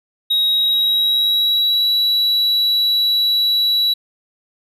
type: tone with pitch glide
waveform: triangle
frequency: 3800 to 3920 Hz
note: A#7 to B7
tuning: +33 to -14 cents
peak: -12 dBFS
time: 0.3-3.94 s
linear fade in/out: 10 ms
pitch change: +53 cents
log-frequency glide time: 0.47-1.89 s
effects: none